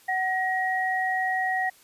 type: tone pair together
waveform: sine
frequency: 749 / 1894.5 Hz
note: F#5 / A#6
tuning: +21 / +27 cents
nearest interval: octave + major third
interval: 1606 cents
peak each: -26 / -26 dBFS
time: 0.08-1.7 s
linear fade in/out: 10 ms
effects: white hiss -56 dBFS RMS until 1.83 s + resampled to 32000 Hz